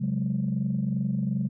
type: chord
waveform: sine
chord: C# suspended fourth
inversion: none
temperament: equal with one note detuned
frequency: 135.43 / 185 / 207.7 Hz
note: C#3 / F#3 / G#3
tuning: -40 / 0 / 0 cents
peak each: -28 dBFS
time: 0-1.49 s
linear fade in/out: 20 ms
effects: tanh soft clip ceiling -17 dBFS